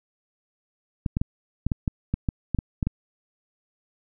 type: clicks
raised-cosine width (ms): 5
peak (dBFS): -11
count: 12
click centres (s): 1.062 / 1.169 / 1.215 / 1.666 / 1.718 / 1.878 / 2.14 / 2.288 / 2.547 / 2.588 / 2.828 / 2.87
effects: none